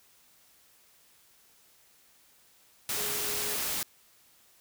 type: tone in noise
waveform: sine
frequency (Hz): 417.6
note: G#4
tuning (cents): +10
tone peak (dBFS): -41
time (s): 2.97-3.56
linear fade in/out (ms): 2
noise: white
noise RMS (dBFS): -32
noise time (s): 2.89-3.83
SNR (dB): -12
effects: white hiss -62 dBFS RMS until 4.6 s